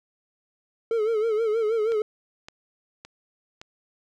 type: tone with vibrato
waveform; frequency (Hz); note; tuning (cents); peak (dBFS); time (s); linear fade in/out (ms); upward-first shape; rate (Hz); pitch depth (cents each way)
triangle; 441.6; A4; +6; -19; 0.91-2.02; 2; sine; 6.3; 86
type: click train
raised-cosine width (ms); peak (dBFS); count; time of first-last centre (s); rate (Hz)
0.2; -23; 4; 1.92-3.615; 1.77
effects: none